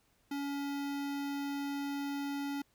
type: tone with notch filter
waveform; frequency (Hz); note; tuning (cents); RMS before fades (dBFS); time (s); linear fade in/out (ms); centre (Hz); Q
square; 282.1; C#4; +30; -37; 0.31-2.62; 5; 8400; 1.7
effects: pink hiss -72 dBFS RMS until 2.74 s